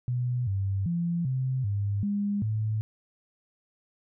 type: tone with pitch steps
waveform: sine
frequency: 123.6 / 97.6 / 171.2 / 130.3 / 101.1 / 203.2 / 108.5 Hz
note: B2 / G2 / F3 / C3 / G#2 / G#3 / A2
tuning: +2 / -7 / -34 / -7 / -46 / -38 / -24 cents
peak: -25 dBFS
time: 0.08-2.81 s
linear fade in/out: 0 ms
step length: 390 ms
effects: none